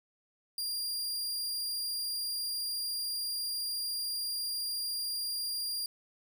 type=tone; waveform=sawtooth; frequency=4791 Hz; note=D8; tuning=34 cents sharp; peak=-30 dBFS; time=0.58-5.86 s; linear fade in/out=2 ms; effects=none